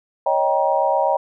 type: chord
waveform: sine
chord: Eb dominant seventh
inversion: third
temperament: equal with one note detuned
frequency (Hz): 554.4 / 622.3 / 784 / 948.1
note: Db5 / Eb5 / G5 / Bb5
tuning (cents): 0 / 0 / 0 / +29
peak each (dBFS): -21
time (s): 0.26-1.17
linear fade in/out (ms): 5
effects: none